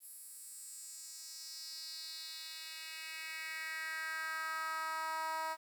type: tone with high-pass filter sweep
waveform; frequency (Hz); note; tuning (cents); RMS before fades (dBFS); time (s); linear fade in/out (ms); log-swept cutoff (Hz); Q
10% pulse; 319.1; D#4; +44; -43; 0-5.57; 50; 11000 to 830; 2.9
effects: 11-bit